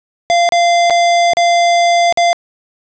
square tone with dropouts, 691 Hz, F5, 19 cents flat, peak -9 dBFS, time 0.3-2.33 s, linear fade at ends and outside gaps 0 ms, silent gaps 0.49-0.522 / 0.899-0.906 / 1.334-1.37 / 2.125-2.174 s, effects resampled to 16000 Hz + 8-bit

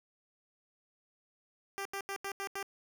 10% pulse tone bursts, 394.6 Hz, G4, 11 cents sharp, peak -28 dBFS, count 6, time 1.78-2.628 s, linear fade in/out 0 ms, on 73 ms, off 82 ms, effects none

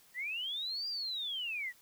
sine linear two-way sweep, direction up then down, 1864.7 to 4836 to 1864.7 Hz, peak -35 dBFS, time 0.14-1.73 s, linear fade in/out 50 ms, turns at 0.88 s, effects white hiss -63 dBFS RMS until 1.81 s

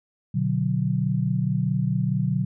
sine chord, B minor, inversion none, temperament just, 123.47 / 148.16 / 185.21 Hz, B2 / D3 / F#3, 0 / +16 / +2 cents, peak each -25 dBFS, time 0.34-2.45 s, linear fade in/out 10 ms, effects none

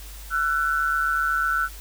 sine tone pair together, 1343 / 1491 Hz, E6 / F#6, +32 / +13 cents, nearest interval major second, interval 181 cents, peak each -23 dBFS, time 0.3-1.69 s, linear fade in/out 50 ms, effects added 50 Hz sine -38 dBFS peak until 1.8 s + white hiss -44 dBFS RMS until 1.8 s

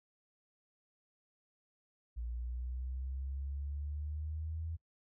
sine exponential sweep, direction up, 58 to 82.41 Hz, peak -37 dBFS, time 2.16-4.77 s, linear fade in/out 20 ms, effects noise-tail reverb RT60 0.1 s tail -22 dB re dry

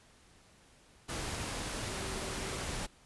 sine tone in noise, 384.7 Hz, G4, 33 cents flat, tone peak -47 dBFS, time 1.9-2.62 s, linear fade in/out 20 ms, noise pink, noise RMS -38 dBFS, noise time 1.08-2.87 s, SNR -12 dB, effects pink hiss -62 dBFS RMS until 3.05 s + resampled to 24000 Hz

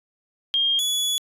sine / sawtooth tone pair in turn, 3220 / 3400 Hz, G7 / G#7, +46 / +40 cents, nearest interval minor second, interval 94 cents, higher second, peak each -18 dBFS, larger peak neither, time 0.54-0.79 / 0.79-1.18 s, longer second, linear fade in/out 0 ms, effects resampled to 32000 Hz

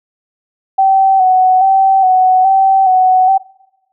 sine tone with vibrato, 758 Hz, F#5, 42 cents sharp, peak -6 dBFS, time 0.78-3.38 s, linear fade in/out 10 ms, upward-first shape square, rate 1.2 Hz, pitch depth 32 cents each way, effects noise-tail reverb RT60 0.9 s tail -23 dB re dry

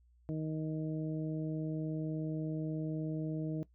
harmonic tone, 156.5 Hz, D#3, 10 cents sharp, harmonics 1 / 2 / 3 / 4, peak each -36 / -38 / -46 / -48 dBFS, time 0.29-3.63 s, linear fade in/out 0 ms, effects noise-tail reverb RT60 0.1 s tail -18 dB re dry + added 60 Hz sine -63 dBFS peak until 3.74 s

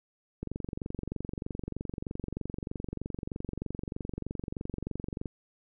click train, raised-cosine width 3 ms, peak -22 dBFS, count 113, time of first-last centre 0.43-5.258 s, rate 23.2 Hz, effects none

